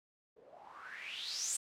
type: noise with low-pass filter sweep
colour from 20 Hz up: blue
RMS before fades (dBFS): -43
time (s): 0.36-1.57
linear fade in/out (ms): 10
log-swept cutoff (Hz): 420 to 8400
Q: 7.3
effects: none